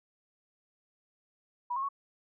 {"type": "tone with pitch steps", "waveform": "sine", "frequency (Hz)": [973, 1076, 1110], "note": ["B5", "C6", "C#6"], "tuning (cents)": [-26, 48, 2], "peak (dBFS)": -30, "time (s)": [1.7, 1.889], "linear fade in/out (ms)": 10, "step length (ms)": 63, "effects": []}